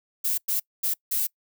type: noise bursts at uneven times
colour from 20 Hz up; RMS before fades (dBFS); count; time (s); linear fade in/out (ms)
violet; -25; 4; 0.24-0.38 / 0.48-0.6 / 0.83-0.94 / 1.11-1.27; 10
effects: noise-tail reverb RT60 0.1 s tail -25 dB re dry